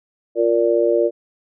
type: harmonic tone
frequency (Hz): 116.54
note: A#2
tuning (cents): 0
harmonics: 3 / 4 / 5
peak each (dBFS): -18 / -18 / -18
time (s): 0.35-1.11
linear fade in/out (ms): 50
effects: none

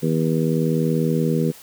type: harmonic tone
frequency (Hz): 80.3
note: E2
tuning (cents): -45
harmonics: 2 / 3 / 4 / 5 / 6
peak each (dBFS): -20 / -23 / -28 / -26 / -26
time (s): 0.02-1.52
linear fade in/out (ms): 20
effects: white hiss -44 dBFS RMS until 1.62 s

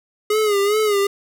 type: tone with vibrato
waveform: square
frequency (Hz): 415.3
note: G#4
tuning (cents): 0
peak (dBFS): -16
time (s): 0.3-1.07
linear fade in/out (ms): 5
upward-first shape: sine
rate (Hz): 2.5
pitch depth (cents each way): 79
effects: none

